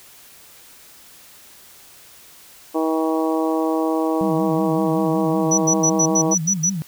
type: harmonic tone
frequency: 159.8 Hz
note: D#3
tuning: 47 cents sharp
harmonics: 2 / 3 / 4 / 5 / 6 / 7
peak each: -20 / -24 / -26 / -28 / -30 / -31 dBFS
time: 2.74-6.35 s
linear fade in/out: 20 ms
type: tone with vibrato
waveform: sine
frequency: 175.4 Hz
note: F3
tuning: 8 cents sharp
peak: -22 dBFS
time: 4.21-6.82 s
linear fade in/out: 0 ms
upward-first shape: sine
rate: 5.3 Hz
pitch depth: 210 cents each way
type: tone bursts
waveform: sine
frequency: 5910 Hz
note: F#8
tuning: 3 cents flat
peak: -15 dBFS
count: 8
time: 5.51-6.7 s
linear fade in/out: 10 ms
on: 70 ms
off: 90 ms
effects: white hiss -46 dBFS RMS until 6.87 s